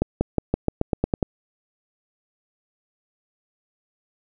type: accelerating click train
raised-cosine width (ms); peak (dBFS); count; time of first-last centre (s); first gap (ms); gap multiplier
2; -6; 10; 0.02-1.228; 190; 0.91
effects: none